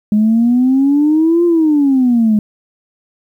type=exponential two-way sweep; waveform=sine; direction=up then down; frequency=207.7 to 349.2 to 207.7 Hz; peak=-7 dBFS; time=0.12-2.39 s; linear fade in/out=2 ms; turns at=1.45 s; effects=tanh soft clip ceiling -4 dBFS + 8-bit